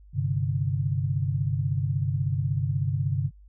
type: chord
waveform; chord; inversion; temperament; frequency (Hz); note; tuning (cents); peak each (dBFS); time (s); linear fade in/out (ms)
sine; G suspended fourth; none; just; 98 / 130.67 / 147; G2 / C3 / D3; 0 / -2 / +2; -28 / -27 / -28; 0.13-3.31; 50
effects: added 50 Hz sine -48 dBFS peak until 3.48 s